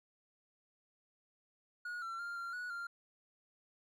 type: tone with pitch steps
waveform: triangle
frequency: 1446 / 1351 / 1398 / 1382 / 1466 / 1392 Hz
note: F#6 / E6 / F6 / F6 / F#6 / F6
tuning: -40 / +42 / +1 / -19 / -16 / -6 cents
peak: -38 dBFS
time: 1.85-2.87 s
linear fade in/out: 5 ms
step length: 170 ms
effects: none